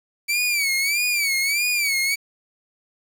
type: tone with vibrato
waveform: sawtooth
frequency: 2297 Hz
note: D7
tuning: 39 cents flat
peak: -16 dBFS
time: 0.28-2.16 s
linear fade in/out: 20 ms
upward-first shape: sine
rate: 1.6 Hz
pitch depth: 120 cents each way
effects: 7-bit